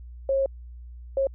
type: tone bursts at uneven times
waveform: sine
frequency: 542 Hz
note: C#5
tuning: 39 cents flat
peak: -20 dBFS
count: 2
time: 0.29-0.46 / 1.17-1.27 s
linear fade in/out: 2 ms
effects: added 60 Hz sine -39 dBFS peak until 1.34 s